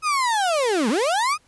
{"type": "linear two-way sweep", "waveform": "35% pulse", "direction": "down then up", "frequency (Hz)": [1281, 200, 1281], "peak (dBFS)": -17, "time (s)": [0.02, 1.38], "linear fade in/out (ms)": 50, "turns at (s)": 0.89, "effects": ["pink hiss -60 dBFS RMS until 1.47 s", "resampled to 24000 Hz"]}